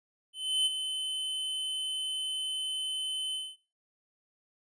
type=tone with ADSR envelope; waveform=square; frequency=3050 Hz; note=G7; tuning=48 cents flat; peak=-24 dBFS; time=0.33-3.57 s; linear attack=330 ms; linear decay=26 ms; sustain=-8 dB; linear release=230 ms; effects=noise-tail reverb RT60 0.4 s tail -24 dB re dry + resampled to 22050 Hz